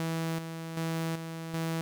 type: tone with tremolo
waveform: sawtooth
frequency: 163.5 Hz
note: E3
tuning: 14 cents flat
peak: -26 dBFS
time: 0-1.81 s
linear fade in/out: 0 ms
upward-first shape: square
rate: 1.3 Hz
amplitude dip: 55%
effects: none